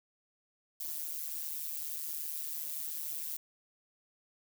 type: noise with amplitude modulation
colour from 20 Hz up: violet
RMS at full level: -35 dBFS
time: 0.8-3.37 s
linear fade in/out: 5 ms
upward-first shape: sine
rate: 153 Hz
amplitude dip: 90%
effects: none